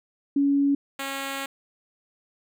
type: tone pair in turn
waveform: sine / 5% pulse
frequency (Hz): 281.1 / 273.4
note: C#4 / C#4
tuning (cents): +24 / -24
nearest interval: unison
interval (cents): 48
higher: first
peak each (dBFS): -18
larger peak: neither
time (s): 0.36-0.75 / 0.99-1.46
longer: second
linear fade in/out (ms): 5
effects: none